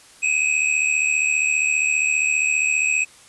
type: tone pair together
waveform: square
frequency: 2500 / 2575 Hz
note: D#7 / E7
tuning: +8 / -41 cents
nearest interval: minor second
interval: 51 cents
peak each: -21 dBFS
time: 0.22-3.05 s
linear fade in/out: 20 ms
effects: white hiss -48 dBFS RMS until 3.28 s + resampled to 24000 Hz